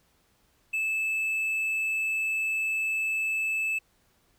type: tone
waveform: triangle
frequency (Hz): 2620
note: E7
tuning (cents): -11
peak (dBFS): -24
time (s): 0.73-3.79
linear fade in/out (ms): 10
effects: pink hiss -67 dBFS RMS until 4.38 s